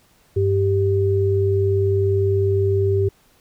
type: tone pair together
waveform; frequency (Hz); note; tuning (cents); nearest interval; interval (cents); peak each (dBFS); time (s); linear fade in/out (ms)
sine; 98 / 392; G2 / G4; 0 / 0; 2 octaves; 2400; -18; 0.36-3.09; 10
effects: pink hiss -57 dBFS RMS until 3.4 s